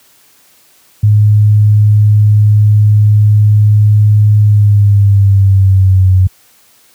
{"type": "tone with pitch glide", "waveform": "sine", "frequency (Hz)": [105.2, 93.18], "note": ["G#2", "F#2"], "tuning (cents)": [23, 13], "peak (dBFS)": -3, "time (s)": [1.03, 6.27], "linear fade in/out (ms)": 5, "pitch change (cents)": -210, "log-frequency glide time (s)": [4.4, 6.14], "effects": ["white hiss -47 dBFS RMS until 6.94 s", "high-pass 60 Hz 12 dB/octave"]}